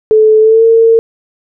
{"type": "tone with pitch glide", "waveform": "sine", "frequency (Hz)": [434.1, 454.4], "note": ["A4", "A#4"], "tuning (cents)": [-23, -44], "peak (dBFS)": -3, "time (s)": [0.11, 0.99], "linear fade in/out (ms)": 0, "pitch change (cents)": 79, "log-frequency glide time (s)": [0.4, 0.64], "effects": []}